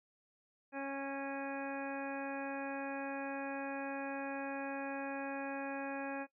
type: harmonic tone with a mistuned harmonic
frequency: 275.1 Hz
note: C#4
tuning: 13 cents flat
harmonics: 1 / 2 / 3 / 4 / 5 / 6 / 7 / 8 / 9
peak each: -42 / -43 / -45 / -53 / -53 / -47 / -57 / -60 / -49 dBFS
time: 0.72-6.27 s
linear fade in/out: 50 ms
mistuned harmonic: 8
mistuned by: +18 cents
effects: noise-tail reverb RT60 0.1 s tail -18 dB re dry